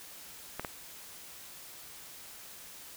clicks, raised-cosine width 0.5 ms, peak -20 dBFS, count 2, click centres 0.596 / 0.648 s, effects white hiss -49 dBFS RMS until 2.96 s

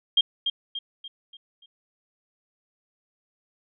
sine tone with echo, 3210 Hz, G7, 40 cents sharp, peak -15 dBFS, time 0.17-0.21 s, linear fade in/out 5 ms, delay 290 ms, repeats 5, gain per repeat -7 dB, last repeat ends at 1.66 s, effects none

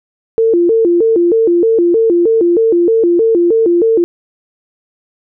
sine tone with vibrato, 394.9 Hz, G4, 13 cents sharp, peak -7 dBFS, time 0.38-4.04 s, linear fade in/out 0 ms, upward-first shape square, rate 3.2 Hz, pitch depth 230 cents each way, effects none

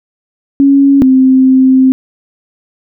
sine tone pair in turn, 277.2 / 261.4 Hz, C#4 / C4, 0 / -1 cents, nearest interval minor second, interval 101 cents, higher first, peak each -3 dBFS, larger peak neither, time 0.6-1.02 / 1.02-1.92 s, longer second, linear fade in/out 0 ms, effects none

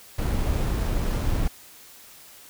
brown noise with sample-and-hold, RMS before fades -24 dBFS, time 0.18-1.48 s, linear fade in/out 5 ms, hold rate 11025 Hz, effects white hiss -48 dBFS RMS until 2.49 s

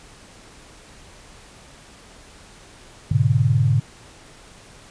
sine chord, G# diminished, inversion none, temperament equal with one note detuned, 103.83 / 123.47 / 143.81 Hz, G#2 / B2 / D3, 0 / 0 / -36 cents, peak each -19 dBFS, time 3.11-3.8 s, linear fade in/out 5 ms, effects pink hiss -46 dBFS RMS until 4.9 s + resampled to 22050 Hz

